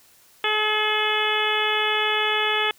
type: harmonic tone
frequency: 427.1 Hz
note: G#4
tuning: 48 cents sharp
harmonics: 1 / 2 / 3 / 4 / 5 / 6 / 7 / 8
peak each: -28 / -28 / -28 / -28 / -28 / -28 / -28 / -28 dBFS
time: 0.44-2.71 s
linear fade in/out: 2 ms
effects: white hiss -55 dBFS RMS until 2.78 s